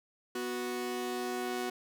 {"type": "tone pair together", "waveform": "sawtooth", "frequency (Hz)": [245.8, 368.9], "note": ["B3", "F#4"], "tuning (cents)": [-8, -5], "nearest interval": "perfect fifth", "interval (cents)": 703, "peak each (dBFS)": [-35, -31], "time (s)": [0.35, 1.7], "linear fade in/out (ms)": 5, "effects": []}